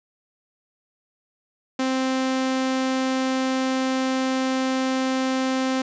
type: tone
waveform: sawtooth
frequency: 261.6 Hz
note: C4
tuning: in tune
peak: -17 dBFS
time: 1.79-5.82 s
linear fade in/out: 5 ms
effects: resampled to 16000 Hz + 9-bit